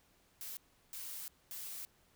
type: noise bursts at uneven times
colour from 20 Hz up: blue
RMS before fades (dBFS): -45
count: 3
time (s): 0.41-0.57 / 0.93-1.28 / 1.51-1.85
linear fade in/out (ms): 0
effects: pink hiss -70 dBFS RMS until 2.15 s